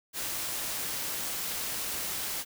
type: noise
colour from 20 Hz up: white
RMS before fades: -34 dBFS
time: 0.13-2.45 s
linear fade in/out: 50 ms
effects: none